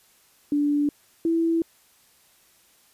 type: tone pair in turn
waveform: sine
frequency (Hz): 291.1 / 330.7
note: D4 / E4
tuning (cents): -15 / +6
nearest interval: major second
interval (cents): 221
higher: second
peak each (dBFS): -19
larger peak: neither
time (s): 0.52-0.89 / 1.25-1.62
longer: neither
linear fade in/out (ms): 2
effects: white hiss -59 dBFS RMS until 2.93 s + resampled to 32000 Hz